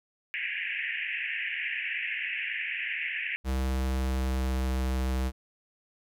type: band-pass noise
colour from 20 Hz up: pink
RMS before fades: -33 dBFS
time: 0.34-3.36 s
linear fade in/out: 0 ms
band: 1700 to 2800 Hz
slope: 96 dB/octave
type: tone with pitch glide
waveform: square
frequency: 65.41 to 64.77 Hz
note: C2 to C2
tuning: 0 to -17 cents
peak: -27 dBFS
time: 3.44-5.32 s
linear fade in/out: 50 ms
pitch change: -17 cents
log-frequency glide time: 3.65-4.61 s
effects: none